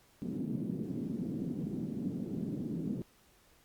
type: band-pass noise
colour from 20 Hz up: white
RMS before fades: -37 dBFS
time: 0.22-3.02 s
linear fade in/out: 0 ms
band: 150 to 270 Hz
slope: 24 dB/octave
effects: pink hiss -65 dBFS RMS until 3.64 s + Opus 48 kbps